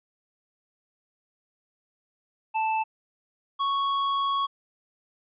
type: tone pair in turn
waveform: square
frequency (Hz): 880 / 1108.7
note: A5 / C#6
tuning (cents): 0 / 0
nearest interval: major third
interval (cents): 400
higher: second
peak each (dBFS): -24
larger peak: neither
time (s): 2.54-2.84 / 3.59-4.47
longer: second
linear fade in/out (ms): 20
effects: resampled to 8000 Hz